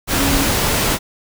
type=tone in noise; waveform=sine; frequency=277.2 Hz; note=C#4; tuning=in tune; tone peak=-19 dBFS; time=0.16-0.48 s; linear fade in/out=50 ms; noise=pink; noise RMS=-17 dBFS; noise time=0.07-0.99 s; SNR=-5 dB; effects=none